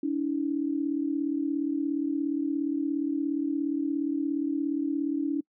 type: tone pair together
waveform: sine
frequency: 284.4 / 321.5 Hz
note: C#4 / E4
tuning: +45 / -43 cents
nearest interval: major second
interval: 212 cents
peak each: -27 / -30 dBFS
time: 0.03-5.41 s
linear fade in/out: 5 ms
effects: noise-tail reverb RT60 0.1 s tail -26 dB re dry